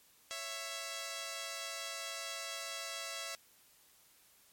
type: tone pair together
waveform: 5% pulse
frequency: 552 / 663.3 Hz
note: C#5 / E5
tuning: -7 / +11 cents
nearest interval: minor third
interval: 318 cents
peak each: -34 / -30 dBFS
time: 0.31-3.35 s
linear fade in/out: 0 ms
effects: white hiss -65 dBFS RMS until 4.52 s + MP3 64 kbps